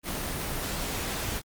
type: noise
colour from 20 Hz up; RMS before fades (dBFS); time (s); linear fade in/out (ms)
pink; -32; 0.03-1.42; 50
effects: Opus 24 kbps